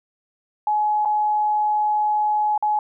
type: tone with dropouts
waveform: sine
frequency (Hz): 845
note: G#5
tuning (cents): +30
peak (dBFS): -17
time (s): 0.67-2.79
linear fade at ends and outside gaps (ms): 2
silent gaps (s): 1.05-1.056 / 2.578-2.625
effects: none